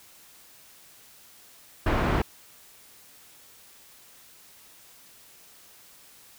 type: low-pass noise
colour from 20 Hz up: pink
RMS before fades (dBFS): -24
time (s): 1.86-2.22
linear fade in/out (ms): 5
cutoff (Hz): 1700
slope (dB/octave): 12
effects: white hiss -53 dBFS RMS until 6.38 s